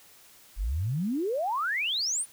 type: exponential sweep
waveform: sine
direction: up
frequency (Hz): 41.2 to 10000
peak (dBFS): -26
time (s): 0.56-2.26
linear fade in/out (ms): 50
effects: white hiss -55 dBFS RMS until 2.32 s